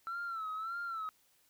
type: tone with vibrato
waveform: sine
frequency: 1332 Hz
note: E6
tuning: 18 cents sharp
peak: -35 dBFS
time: 0.07-1.09 s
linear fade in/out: 0 ms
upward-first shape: sine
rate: 1.7 Hz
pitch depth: 87 cents each way
effects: tanh soft clip ceiling -34 dBFS + white hiss -70 dBFS RMS until 1.49 s